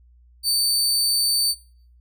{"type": "tone", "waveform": "sawtooth", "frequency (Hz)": 4566, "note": "D8", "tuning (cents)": -50, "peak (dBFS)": -16, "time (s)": [0.43, 1.55], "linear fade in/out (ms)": 50, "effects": ["noise-tail reverb RT60 0.5 s tail -18 dB re dry", "added 60 Hz sine -50 dBFS peak until 2 s"]}